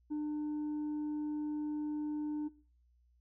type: tone with tanh clipping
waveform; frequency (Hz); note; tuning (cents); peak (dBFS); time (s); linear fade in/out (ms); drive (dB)
triangle; 300; D4; +37; -34; 0.1-2.49; 20; 7
effects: noise-tail reverb RT60 0.4 s tail -20 dB re dry + added 60 Hz sine -66 dBFS peak until 3.2 s